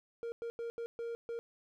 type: tone bursts at uneven times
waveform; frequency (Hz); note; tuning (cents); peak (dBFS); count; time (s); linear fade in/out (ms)
triangle; 466.2; A#4; 0; -35; 6; 0.23-0.32 / 0.42-0.5 / 0.59-0.7 / 0.78-0.86 / 0.99-1.15 / 1.29-1.39; 0
effects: none

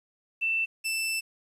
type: tone pair in turn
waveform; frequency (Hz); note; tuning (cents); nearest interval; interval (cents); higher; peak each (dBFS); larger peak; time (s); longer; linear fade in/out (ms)
sine / sawtooth; 2670 / 2656; E7 / E7; +22 / +12; unison; 10; first; -24; neither; 0.41-0.66 / 0.84-1.21; second; 20
effects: resampled to 32000 Hz + 10-bit

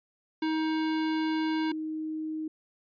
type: tone pair in turn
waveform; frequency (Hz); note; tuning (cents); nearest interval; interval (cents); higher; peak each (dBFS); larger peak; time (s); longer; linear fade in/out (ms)
square / sine; 315.7 / 313; D#4 / D#4; +25 / +10; unison; 15; first; -27 / -31; first; 0.42-1.72 / 1.72-2.48; first; 5
effects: resampled to 11025 Hz

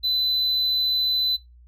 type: tone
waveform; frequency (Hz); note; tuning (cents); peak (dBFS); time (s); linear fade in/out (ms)
triangle; 4013; B7; +27; -19; 0.03-1.37; 20
effects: noise-tail reverb RT60 0.2 s tail -20 dB re dry + added 60 Hz sine -47 dBFS peak until 1.67 s

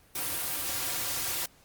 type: noise with comb filter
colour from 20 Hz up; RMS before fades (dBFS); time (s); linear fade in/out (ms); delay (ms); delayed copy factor
white; -32; 0.15-1.46; 5; 4.7; -0.95
effects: pink hiss -60 dBFS RMS until 1.64 s + Opus 32 kbps

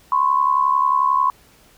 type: tone pair together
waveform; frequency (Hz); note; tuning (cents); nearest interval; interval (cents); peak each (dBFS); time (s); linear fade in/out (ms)
sine; 1015.8 / 1087; B5 / C#6; +48 / -34; minor second; 118; -17; 0.12-1.3; 2
effects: pink hiss -52 dBFS RMS until 1.77 s

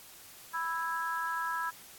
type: harmonic tone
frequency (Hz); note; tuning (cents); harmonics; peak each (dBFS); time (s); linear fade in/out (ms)
329.6; E4; 0; 3 / 4 / 5; -35 / -36 / -36; 0.53-1.71; 20
effects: white hiss -52 dBFS RMS until 1.98 s + AAC 64 kbps

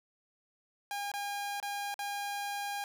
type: tone with dropouts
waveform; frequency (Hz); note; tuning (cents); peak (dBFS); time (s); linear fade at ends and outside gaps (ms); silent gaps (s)
sawtooth; 810; G#5; -43; -31; 0.91-2.84; 1; 1.117-1.138 / 1.601-1.627 / 1.942-1.991
effects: none

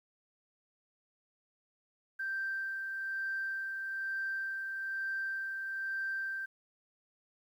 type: tone with tremolo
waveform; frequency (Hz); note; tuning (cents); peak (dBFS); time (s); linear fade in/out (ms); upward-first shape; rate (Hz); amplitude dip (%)
sine; 1568; G6; 0; -32; 2.19-6.46; 10; sine; 1.1; 35
effects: tanh soft clip ceiling -28 dBFS + 11-bit

